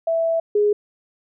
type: tone pair in turn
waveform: sine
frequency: 659.3 / 415.3 Hz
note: E5 / G#4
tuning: 0 / 0 cents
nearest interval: minor sixth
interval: 800 cents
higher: first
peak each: -17 / -14 dBFS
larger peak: second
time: 0.07-0.4 / 0.55-0.73 s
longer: first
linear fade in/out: 5 ms
effects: none